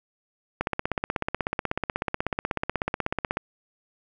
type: click train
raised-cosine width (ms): 0.5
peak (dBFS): -10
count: 46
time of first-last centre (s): 0.61-3.371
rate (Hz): 16.3
effects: none